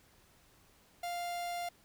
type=tone; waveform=45% pulse; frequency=698.5 Hz; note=F5; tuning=in tune; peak=-36 dBFS; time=1.03-1.69 s; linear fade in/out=5 ms; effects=pink hiss -65 dBFS RMS until 1.84 s